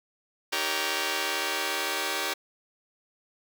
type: chord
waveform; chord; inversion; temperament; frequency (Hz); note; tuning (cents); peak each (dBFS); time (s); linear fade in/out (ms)
5% pulse; Eb dominant seventh; none; just; 311.1 / 388.9 / 466.7 / 560; Eb4 / G4 / Bb4 / Db5; 0 / -14 / +2 / +18; -24 / -20 / -24 / -21; 0.52-2.34; 10
effects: none